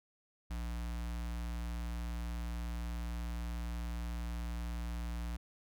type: tone with notch filter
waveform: square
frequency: 58.3 Hz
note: A#1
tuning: 1 cent sharp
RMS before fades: -39 dBFS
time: 0.5-5.37 s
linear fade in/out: 10 ms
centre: 440 Hz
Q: 1.4
effects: none